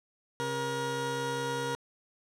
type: tone pair together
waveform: 20% pulse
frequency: 135.1 / 475.1 Hz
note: C#3 / A#4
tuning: -44 / +33 cents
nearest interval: octave + minor seventh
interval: 2177 cents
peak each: -32 / -27 dBFS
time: 0.4-1.75 s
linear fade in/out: 0 ms
effects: low-pass 10000 Hz 12 dB/octave